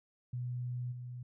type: tone with level steps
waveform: sine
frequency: 123.47 Hz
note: B2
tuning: in tune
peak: -35 / -41 dBFS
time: 0.33-1.23 s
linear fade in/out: 5 ms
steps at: 0.91 s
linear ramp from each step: 20 ms
effects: none